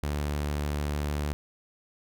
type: tone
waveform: sawtooth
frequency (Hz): 73.42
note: D2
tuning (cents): 0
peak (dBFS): -24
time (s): 0.03-1.33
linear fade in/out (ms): 0
effects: none